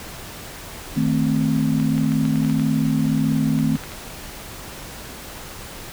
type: chord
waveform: sine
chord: A diminished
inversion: second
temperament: equal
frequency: 155.56 / 220 / 261.6 Hz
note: Eb3 / A3 / C4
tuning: 0 / 0 / 0 cents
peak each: -21 dBFS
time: 0.96-3.77 s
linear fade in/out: 10 ms
type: clicks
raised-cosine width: 0.3 ms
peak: -18 dBFS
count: 12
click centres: 1.8 / 1.98 / 2.12 / 2.253 / 2.358 / 2.448 / 2.498 / 2.597 / 3.589 / 3.756 / 3.837 / 3.919 s
effects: pink hiss -36 dBFS RMS until 5.92 s